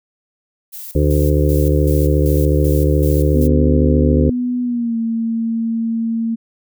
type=noise with tremolo; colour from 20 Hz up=violet; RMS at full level=-31 dBFS; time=0.72-3.48 s; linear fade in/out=20 ms; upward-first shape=square; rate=2.6 Hz; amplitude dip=70%
type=harmonic tone; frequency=73.9 Hz; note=D2; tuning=11 cents sharp; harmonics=1 / 2 / 4 / 5 / 6 / 7; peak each=-14 / -17 / -20 / -21 / -22 / -22 dBFS; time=0.95-4.3 s; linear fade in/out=5 ms
type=tone with pitch glide; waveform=sine; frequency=246.9 to 227.7 Hz; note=B3 to A#3; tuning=0 to -40 cents; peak=-16 dBFS; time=3.34-6.36 s; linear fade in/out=20 ms; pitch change=-140 cents; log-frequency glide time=4.62-4.97 s
effects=none